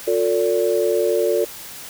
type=tone cluster; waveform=sine; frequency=358.9 / 449.5 / 576 Hz; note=F4 / A4 / D5; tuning=+47 / +37 / -34 cents; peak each=-21 / -19 / -21 dBFS; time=0.07-1.45 s; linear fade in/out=10 ms; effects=white hiss -36 dBFS RMS until 1.89 s